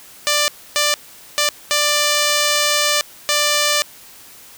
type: tone bursts at uneven times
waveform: 5% pulse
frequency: 591 Hz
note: D5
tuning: 11 cents sharp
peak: -3 dBFS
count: 5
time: 0.27-0.48 / 0.76-0.94 / 1.38-1.49 / 1.71-3.01 / 3.29-3.82 s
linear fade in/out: 0 ms
effects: white hiss -42 dBFS RMS until 4.57 s